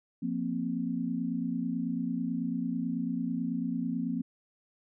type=chord; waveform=sine; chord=F suspended fourth; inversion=none; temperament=just; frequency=174.61 / 232.8 / 261.9 Hz; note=F3 / Bb3 / C4; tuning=0 / -2 / +2 cents; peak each=-35 / -33 / -33 dBFS; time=0.22-4.22 s; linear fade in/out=10 ms; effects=none